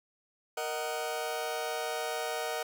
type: chord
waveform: sawtooth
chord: D# minor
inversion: second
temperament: just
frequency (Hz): 466.7 / 622.3 / 746.7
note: A#4 / D#5 / F#5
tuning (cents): +2 / 0 / +16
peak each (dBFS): -33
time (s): 0.57-2.63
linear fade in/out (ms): 5
effects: none